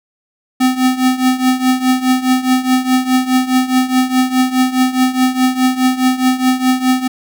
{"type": "tone with tremolo", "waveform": "square", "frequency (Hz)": 256.5, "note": "C4", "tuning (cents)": -34, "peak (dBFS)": -8, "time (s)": [0.6, 7.08], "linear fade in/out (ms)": 10, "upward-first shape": "triangle", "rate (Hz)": 4.8, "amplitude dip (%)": 85, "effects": []}